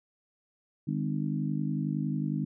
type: harmonic tone with a mistuned harmonic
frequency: 51 Hz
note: G#1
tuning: 31 cents flat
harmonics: 3 / 4 / 5 / 6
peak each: -31 / -33 / -35 / -37 dBFS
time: 0.87-2.45 s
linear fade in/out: 10 ms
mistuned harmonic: 6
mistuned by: -16 cents
effects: none